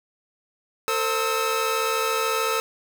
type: tone cluster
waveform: sawtooth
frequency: 451.5 / 525 / 1296 Hz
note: A4 / C5 / E6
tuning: +45 / +6 / -30 cents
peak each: -22 / -26 / -21 dBFS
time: 0.88-2.6 s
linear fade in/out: 0 ms
effects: none